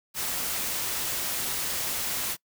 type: noise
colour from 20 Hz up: white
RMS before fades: -30 dBFS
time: 0.14-2.37 s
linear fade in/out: 50 ms
effects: noise-tail reverb RT60 0.1 s tail -23 dB re dry